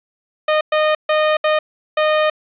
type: tone bursts at uneven times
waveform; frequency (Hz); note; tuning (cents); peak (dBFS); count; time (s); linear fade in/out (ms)
sawtooth; 615; D#5; -20; -9; 5; 0.48-0.61 / 0.72-0.95 / 1.09-1.37 / 1.44-1.59 / 1.97-2.3; 5
effects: resampled to 8000 Hz + 7-bit

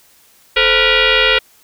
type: tone with frequency modulation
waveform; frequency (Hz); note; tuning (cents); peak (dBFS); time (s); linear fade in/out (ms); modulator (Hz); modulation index
sine; 434.9; A4; -20; -9; 0.56-1.39; 10; 477; 6.7
effects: white hiss -50 dBFS RMS until 1.63 s

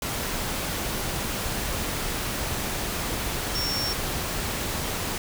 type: tone in noise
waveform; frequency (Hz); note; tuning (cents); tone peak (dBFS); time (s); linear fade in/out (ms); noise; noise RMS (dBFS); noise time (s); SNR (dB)
sine; 5470; F8; -37; -27; 3.55-3.93; 2; pink; -29; 0.02-5.18; -1
effects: none

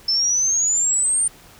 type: exponential sweep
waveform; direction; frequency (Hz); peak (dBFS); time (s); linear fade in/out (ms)
sine; up; 5260 to 9010; -16; 0.08-1.28; 5
effects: pink hiss -47 dBFS RMS until 1.59 s

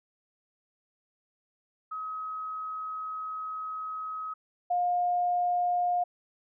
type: tone pair in turn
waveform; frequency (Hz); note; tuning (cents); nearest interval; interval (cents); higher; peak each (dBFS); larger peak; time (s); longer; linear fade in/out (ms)
sine; 1272 / 710.8; D#6 / F5; +38 / +30; minor seventh; 1008; first; -33 / -24; second; 1.91-4.34 / 4.7-6.04; first; 10
effects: none

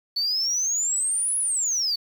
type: exponential two-way sweep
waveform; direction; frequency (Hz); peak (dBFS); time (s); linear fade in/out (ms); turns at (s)
sine; up then down; 4435 to 10548 to 4435; -20; 0.16-1.96; 10; 1.38
effects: tanh soft clip ceiling -19 dBFS + 8-bit

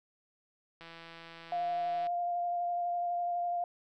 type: click train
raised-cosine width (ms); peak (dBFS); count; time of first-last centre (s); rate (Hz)
0.3; -33; 210; 0.81-2.069; 166
type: tone with vibrato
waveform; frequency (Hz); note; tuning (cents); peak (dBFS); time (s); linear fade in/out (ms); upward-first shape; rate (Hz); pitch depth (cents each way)
sine; 700; F5; +4; -30; 1.52-3.64; 2; square; 12; 10
effects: none

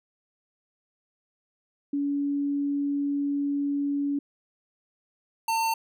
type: tone pair in turn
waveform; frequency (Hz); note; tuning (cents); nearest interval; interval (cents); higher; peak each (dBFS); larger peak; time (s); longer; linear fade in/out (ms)
sine / square; 284.1 / 902; C#4 / A5; +43 / +43; octave + minor sixth; 2000; second; -24; neither; 1.93-4.19 / 5.48-5.74; first; 5
effects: none

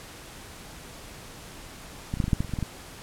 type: clicks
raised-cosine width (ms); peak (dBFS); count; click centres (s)
5; -16 / -23 / -11 / -15 / -17 / -8 / -13 / -25 / -29 / -16 / -17 / -15; 12; 2.139 / 2.172 / 2.202 / 2.241 / 2.281 / 2.332 / 2.405 / 2.447 / 2.494 / 2.537 / 2.588 / 2.627
effects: pink hiss -44 dBFS RMS until 3.02 s + low-pass 12000 Hz 12 dB/octave

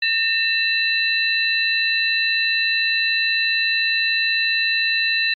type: tone cluster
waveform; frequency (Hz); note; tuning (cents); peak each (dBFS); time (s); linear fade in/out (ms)
sine; 1819 / 2670 / 3997; A#6 / E7 / B7; -43 / +22 / +20; -21; 0.02-5.34; 5
effects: MP3 64 kbps

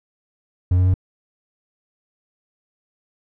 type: tone with pitch steps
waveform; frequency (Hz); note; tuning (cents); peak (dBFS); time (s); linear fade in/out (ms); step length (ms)
triangle; 90.2 / 91.51 / 92.84; F#2 / F#2 / F#2; -44 / -19 / +6; -11; 0.71-0.941; 5; 77
effects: none

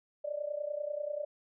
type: tone with amplitude modulation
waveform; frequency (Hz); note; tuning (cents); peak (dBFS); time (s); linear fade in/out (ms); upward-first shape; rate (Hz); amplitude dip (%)
sine; 590; D5; +8; -30; 0.24-1.25; 10; sine; 30.2; 80
effects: none

